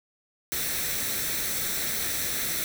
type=noise with comb filter; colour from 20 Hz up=white; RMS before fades=-29 dBFS; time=0.52-2.64 s; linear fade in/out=0 ms; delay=0.51 ms; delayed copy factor=+0.55; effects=none